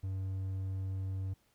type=tone; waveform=triangle; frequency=95.4 Hz; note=G2; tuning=47 cents flat; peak=-32 dBFS; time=0.03-1.34 s; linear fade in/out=10 ms; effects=pink hiss -72 dBFS RMS until 1.54 s